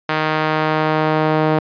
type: tone with band-pass filter sweep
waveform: sawtooth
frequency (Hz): 155.56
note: D#3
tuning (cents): 0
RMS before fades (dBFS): -17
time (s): 0.09-1.59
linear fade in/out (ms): 2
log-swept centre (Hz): 1500 to 620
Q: 0.78
effects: resampled to 11025 Hz